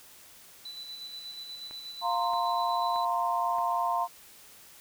sine tone with tremolo, 3982 Hz, B7, 14 cents sharp, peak -38 dBFS, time 0.65-3.05 s, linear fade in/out 5 ms, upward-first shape square, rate 8.3 Hz, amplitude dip 35%
click train, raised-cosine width 0.5 ms, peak -32 dBFS, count 4, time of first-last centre 1.71-3.585 s, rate 1.6 Hz
sine chord, F suspended fourth, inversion none, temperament equal with one note detuned, 698.5 / 923.2 / 1046.5 Hz, F5 / Bb5 / C6, 0 / -17 / 0 cents, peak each -30 dBFS, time 2.01-4.08 s, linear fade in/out 50 ms
effects white hiss -53 dBFS RMS until 4.8 s

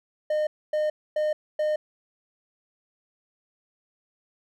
triangle tone bursts, 610 Hz, D#5, 34 cents flat, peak -20 dBFS, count 4, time 0.3-1.76 s, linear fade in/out 5 ms, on 170 ms, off 260 ms, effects none

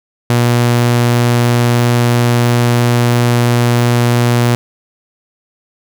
sawtooth tone, 120.2 Hz, B2, 46 cents flat, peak -5 dBFS, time 0.3-4.55 s, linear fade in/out 0 ms, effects none

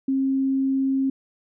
sine tone, 268.3 Hz, C4, 44 cents sharp, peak -19 dBFS, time 0.08-1.1 s, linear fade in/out 5 ms, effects none

